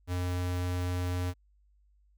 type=tone; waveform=square; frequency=89.6 Hz; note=F2; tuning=45 cents sharp; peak=-30 dBFS; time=0.07-1.34 s; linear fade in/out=50 ms; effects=added 50 Hz sine -62 dBFS peak until 2.17 s